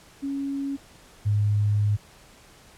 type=tone pair in turn; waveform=sine; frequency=277.2 / 103.83 Hz; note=C#4 / G#2; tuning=0 / 0 cents; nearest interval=octave + perfect fourth; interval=1700 cents; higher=first; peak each=-26 / -19 dBFS; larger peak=second; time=0.22-0.77 / 1.25-1.97 s; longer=second; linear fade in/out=20 ms; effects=pink hiss -52 dBFS RMS until 2.77 s + low-pass 11000 Hz 12 dB/octave